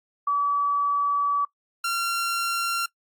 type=tone pair in turn; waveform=sine / sawtooth; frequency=1146 / 1374.1 Hz; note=D6 / F6; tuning=-43 / -29 cents; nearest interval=minor third; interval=314 cents; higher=second; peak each=-20 dBFS; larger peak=neither; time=0.27-1.45 / 1.84-2.86 s; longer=first; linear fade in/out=5 ms; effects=noise-tail reverb RT60 0.1 s tail -23 dB re dry + AAC 64 kbps